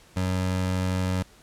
25% pulse tone, 92.5 Hz, F#2, in tune, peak -20 dBFS, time 0.16-1.23 s, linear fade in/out 10 ms, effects pink hiss -54 dBFS RMS until 1.42 s + low-pass 11000 Hz 12 dB/octave

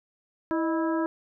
harmonic tone with a mistuned harmonic, 326.9 Hz, E4, 14 cents flat, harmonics 1 / 2 / 3 / 4 / 5, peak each -25 / -32 / -33 / -37 / -39 dBFS, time 0.51-1.06 s, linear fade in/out 0 ms, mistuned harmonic 2, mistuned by -86 cents, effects none

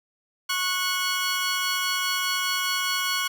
15% pulse tone pair together, 1100 / 1468.3 Hz, C#6 / F#6, -14 / -14 cents, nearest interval perfect fourth, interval 500 cents, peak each -20 dBFS, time 0.49-3.28 s, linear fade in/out 10 ms, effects none

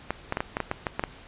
clicks, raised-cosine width 0.5 ms, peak -11 dBFS, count 10, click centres 0.106 / 0.324 / 0.371 / 0.405 / 0.569 / 0.603 / 0.714 / 0.868 / 0.995 / 1.038 s, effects pink hiss -48 dBFS RMS until 1.27 s + resampled to 8000 Hz

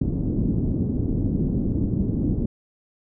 white low-pass noise, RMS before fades -23 dBFS, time 0.01-2.46 s, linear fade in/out 5 ms, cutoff 280 Hz, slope 24 dB/octave, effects none

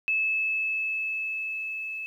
sine tone with level ramp, 2607 Hz, E7, 20 cents flat, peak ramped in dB -22 to -32 dBFS, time 0.08-2.06 s, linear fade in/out 0 ms, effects 10-bit

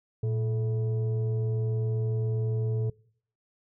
sine tone pair together, 115.16 / 432.9 Hz, A#2 / A4, -21 / -28 cents, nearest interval octave + major seventh, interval 2293 cents, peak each -24 / -33 dBFS, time 0.23-2.9 s, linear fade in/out 5 ms, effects noise-tail reverb RT60 0.6 s tail -24 dB re dry + tanh soft clip ceiling -22 dBFS

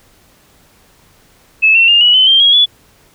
sine tone with pitch steps, 2603 / 2707 / 2816 / 2929 / 3046 / 3168 / 3295 / 3427 Hz, E7 / E7 / F7 / F#7 / F#7 / G7 / G#7 / A7, -22 / +45 / +14 / -18 / +50 / +18 / -14 / -46 cents, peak -5 dBFS, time 1.62-2.66 s, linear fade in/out 20 ms, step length 130 ms, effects pink hiss -49 dBFS RMS until 3.14 s

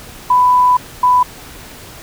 sine tone bursts at uneven times, 995 Hz, B5, 13 cents sharp, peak -7 dBFS, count 2, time 0.3-0.77 / 1.03-1.23 s, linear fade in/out 5 ms, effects pink hiss -35 dBFS RMS until 2.02 s

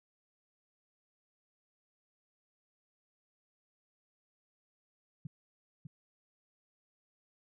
sine tone with echo, 150 Hz, D3, 37 cents sharp, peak -37 dBFS, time 5.25-5.27 s, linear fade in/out 5 ms, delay 600 ms, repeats 1, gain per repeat -5 dB, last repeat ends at 5.87 s, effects none

